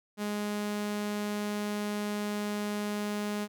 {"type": "tone", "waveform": "sawtooth", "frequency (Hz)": 207.7, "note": "G#3", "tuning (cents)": 0, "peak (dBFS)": -27, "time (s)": [0.17, 3.48], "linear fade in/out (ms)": 50, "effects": []}